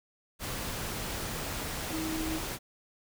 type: tone in noise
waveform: sine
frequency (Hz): 318.2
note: D#4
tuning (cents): +39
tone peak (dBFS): -33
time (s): 1.9-2.41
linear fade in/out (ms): 50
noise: pink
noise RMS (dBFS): -36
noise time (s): 0.39-2.59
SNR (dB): 0
effects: none